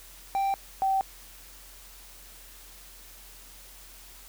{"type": "tone pair in turn", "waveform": ["triangle", "sine"], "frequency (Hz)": [784, 773.2], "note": ["G5", "G5"], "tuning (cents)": [0, -24], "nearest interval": "unison", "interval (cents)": 24, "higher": "first", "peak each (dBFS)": -22, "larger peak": "neither", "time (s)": [[0.35, 0.54], [0.82, 1.01]], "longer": "neither", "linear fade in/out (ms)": 0, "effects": ["added 43 Hz sine -52 dBFS peak until 4.28 s", "white hiss -50 dBFS RMS until 4.28 s"]}